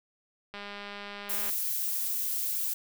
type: click train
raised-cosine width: 0.3 ms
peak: -25 dBFS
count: 195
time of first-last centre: 0.54-1.496 s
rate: 203 Hz
type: noise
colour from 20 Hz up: violet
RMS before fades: -31 dBFS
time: 1.29-2.74 s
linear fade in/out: 10 ms
effects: none